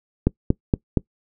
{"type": "click train", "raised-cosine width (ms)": 3, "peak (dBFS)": -3, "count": 4, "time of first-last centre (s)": [0.27, 0.973], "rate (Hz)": 4.27, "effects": ["noise-tail reverb RT60 0.1 s tail -23 dB re dry"]}